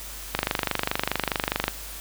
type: click train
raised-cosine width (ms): 0.3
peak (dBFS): -6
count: 34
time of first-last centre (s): 0.35-1.681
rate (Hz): 24.8
effects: added 50 Hz sine -41 dBFS peak until 2 s + white hiss -39 dBFS RMS until 2 s